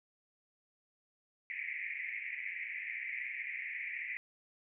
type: band-pass noise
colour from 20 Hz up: pink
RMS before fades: -41 dBFS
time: 1.5-4.17 s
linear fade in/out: 0 ms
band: 1900 to 2400 Hz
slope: 96 dB/octave
effects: none